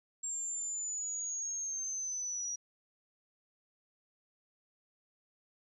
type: linear sweep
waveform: sine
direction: down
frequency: 7459 to 5760 Hz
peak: -35 dBFS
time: 0.23-2.56 s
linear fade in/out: 10 ms
effects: none